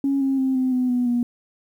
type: tone with pitch steps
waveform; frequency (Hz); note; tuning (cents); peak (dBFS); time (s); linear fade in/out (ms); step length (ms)
sine; 276 / 269.9 / 263.8 / 258 / 252.2 / 246.6 / 241.1; C#4 / C#4 / C4 / C4 / B3 / B3 / B3; -7 / -46 / +14 / -24 / +36 / -2 / -41; -17; 0.04-1.23; 2; 170
effects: tanh soft clip ceiling -13 dBFS + 9-bit